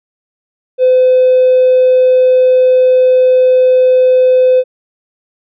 triangle tone with hard clipping, 510 Hz, C5, 44 cents flat, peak -5 dBFS, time 0.78-4.64 s, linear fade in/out 50 ms, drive 3 dB, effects resampled to 8000 Hz

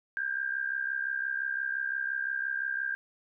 sine tone with amplitude modulation, 1596 Hz, G6, 31 cents sharp, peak -26 dBFS, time 0.17-2.95 s, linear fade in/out 0 ms, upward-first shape sine, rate 65.8 Hz, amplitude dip 75%, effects none

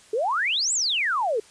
sine exponential two-way sweep, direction up then down, 408.1 to 8100 to 408.1 Hz, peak -21 dBFS, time 0.13-1.4 s, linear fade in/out 5 ms, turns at 0.73 s, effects white hiss -52 dBFS RMS until 1.5 s + resampled to 22050 Hz

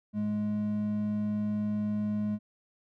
triangle tone pair together, 105.9 / 210 Hz, G#2 / G#3, +34 / +19 cents, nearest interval octave, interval 1185 cents, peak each -37 / -26 dBFS, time 0.13-2.39 s, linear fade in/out 50 ms, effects none

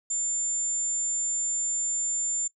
sine tone, 7200 Hz, A8, 39 cents sharp, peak -24 dBFS, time 0.1-2.48 s, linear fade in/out 10 ms, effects noise-tail reverb RT60 0.1 s tail -23 dB re dry + tanh soft clip ceiling -23 dBFS

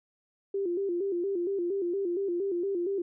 sine tone with vibrato, 370.7 Hz, F#4, 3 cents sharp, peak -27 dBFS, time 0.54-3.02 s, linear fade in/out 5 ms, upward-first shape square, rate 4.3 Hz, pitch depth 110 cents each way, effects none

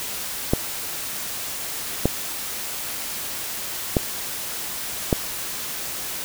clicks, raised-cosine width 2 ms, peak -3 dBFS, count 4, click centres 0.535 / 2.056 / 3.968 / 5.128 s, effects white hiss -30 dBFS RMS until 6.24 s

